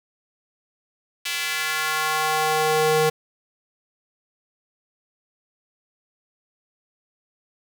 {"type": "tone with high-pass filter sweep", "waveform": "square", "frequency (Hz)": 155.56, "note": "D#3", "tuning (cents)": 0, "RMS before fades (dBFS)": -22, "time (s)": [1.25, 3.1], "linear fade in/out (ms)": 10, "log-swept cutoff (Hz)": [2600, 360], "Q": 1.5, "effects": ["8-bit"]}